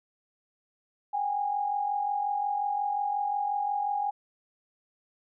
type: tone pair together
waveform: sine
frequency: 774.4 / 820 Hz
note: G5 / G#5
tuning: -21 / -22 cents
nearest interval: minor second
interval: 99 cents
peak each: -34 / -27 dBFS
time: 1.13-4.11 s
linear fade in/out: 10 ms
effects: none